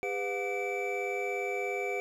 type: tone cluster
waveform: triangle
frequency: 402.4 / 499.5 / 718 / 2312 Hz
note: G4 / B4 / F5 / D7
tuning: +45 / +20 / +48 / -28 cents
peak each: -33 / -35 / -36 / -34 dBFS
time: 0.03-2 s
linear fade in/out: 0 ms
effects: none